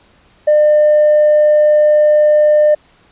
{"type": "tone with hard clipping", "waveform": "triangle", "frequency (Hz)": 602, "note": "D5", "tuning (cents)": 43, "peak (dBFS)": -6, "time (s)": [0.47, 2.75], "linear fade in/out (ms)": 10, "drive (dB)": 2, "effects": ["pink hiss -50 dBFS RMS until 3.11 s", "resampled to 8000 Hz"]}